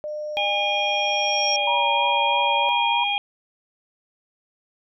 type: tone with pitch glide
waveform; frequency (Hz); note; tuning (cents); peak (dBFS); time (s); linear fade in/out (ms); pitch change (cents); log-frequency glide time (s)
sine; 603 to 573.1; D5 to D5; +46 to -42; -27; 0.04-2.69; 0; -88; 1.32-1.84
type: tone with exponential growth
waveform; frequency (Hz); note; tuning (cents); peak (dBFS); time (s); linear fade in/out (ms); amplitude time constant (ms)
sine; 5588; F8; 0; -21; 0.08-1.56; 1; 320
type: harmonic tone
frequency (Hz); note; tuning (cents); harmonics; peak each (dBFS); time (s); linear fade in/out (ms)
813; G#5; -37; 1 / 3 / 4; -25 / -25 / -25; 0.37-3.18; 0
type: tone with vibrato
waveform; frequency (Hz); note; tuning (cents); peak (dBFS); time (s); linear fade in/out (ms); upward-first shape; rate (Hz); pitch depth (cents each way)
sine; 940; A#5; +14; -21; 1.67-3.04; 5; triangle; 3.1; 31
effects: none